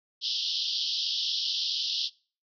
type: band-pass noise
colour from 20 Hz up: pink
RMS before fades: -30 dBFS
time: 0.21-2.1 s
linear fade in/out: 50 ms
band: 3000 to 5400 Hz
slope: 96 dB/octave
effects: noise-tail reverb RT60 0.4 s tail -24 dB re dry